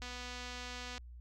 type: click train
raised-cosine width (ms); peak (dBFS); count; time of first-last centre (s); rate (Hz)
0.2; -28; 238; 0.02-0.98; 247
effects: added 60 Hz sine -48 dBFS peak until 1.2 s + Opus 48 kbps